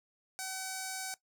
5% pulse tone with notch filter, 759 Hz, F#5, 44 cents sharp, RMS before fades -40 dBFS, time 0.39-1.14 s, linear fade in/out 0 ms, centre 3200 Hz, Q 1.2, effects noise-tail reverb RT60 0.1 s tail -17 dB re dry

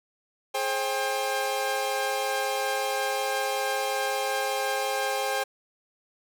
sawtooth tone cluster, 421.7 / 533 / 798 Hz, G#4 / C5 / G5, +26 / +32 / +31 cents, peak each -30 / -26 / -25 dBFS, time 0.54-5.44 s, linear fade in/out 10 ms, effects none

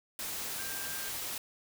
sine tone in noise, 1586 Hz, G6, 20 cents sharp, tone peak -45 dBFS, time 0.59-1.09 s, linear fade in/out 2 ms, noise white, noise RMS -38 dBFS, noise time 0.19-1.38 s, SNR -10 dB, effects none

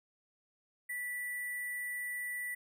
sine tone with sample-and-hold, 1965 Hz, B6, 9 cents flat, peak -36 dBFS, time 0.89-2.55 s, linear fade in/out 10 ms, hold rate 11025 Hz, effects none

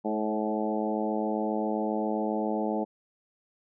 harmonic tone with a mistuned harmonic, 107.5 Hz, A2, 40 cents flat, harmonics 2 / 3 / 4 / 5 / 6 / 7 / 8, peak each -31 / -33 / -34 / -35 / -36 / -36 / -37 dBFS, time 0.04-2.85 s, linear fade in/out 20 ms, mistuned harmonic 5, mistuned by +17 cents, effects none

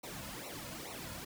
pink noise with flanger, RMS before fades -45 dBFS, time 0.03-1.25 s, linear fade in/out 10 ms, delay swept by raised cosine 0.6 to 2.6 ms, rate 2.3 Hz, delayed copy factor -0.85, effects none

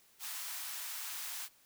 white high-pass noise, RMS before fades -42 dBFS, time 0.19-1.49 s, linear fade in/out 50 ms, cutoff 820 Hz, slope 24 dB/octave, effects white hiss -66 dBFS RMS until 1.65 s

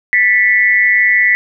sine tone with amplitude modulation, 1975.5 Hz, B6, in tune, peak -4 dBFS, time 0.13-1.35 s, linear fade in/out 0 ms, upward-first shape sine, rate 206 Hz, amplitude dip 85%, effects none

